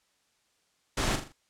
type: noise with echo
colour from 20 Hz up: pink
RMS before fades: -28 dBFS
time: 0.97-1.16 s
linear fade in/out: 5 ms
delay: 41 ms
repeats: 4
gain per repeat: -7 dB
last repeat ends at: 1.324 s
effects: white hiss -71 dBFS RMS until 1.49 s + low-pass 8000 Hz 12 dB/octave